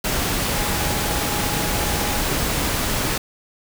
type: tone in noise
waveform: sine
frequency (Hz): 830.6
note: G#5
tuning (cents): 0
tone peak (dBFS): -31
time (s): 0.52-2.22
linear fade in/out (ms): 5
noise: pink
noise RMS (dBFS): -22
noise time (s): 0.04-3.18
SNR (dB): -12
effects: none